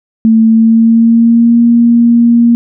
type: tone with pitch glide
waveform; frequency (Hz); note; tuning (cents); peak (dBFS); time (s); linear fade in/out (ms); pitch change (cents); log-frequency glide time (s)
sine; 223.4 to 235.2; A3 to A#3; +27 to +16; -3; 0.25-2.55; 0; +89; 0.46-1.61
effects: none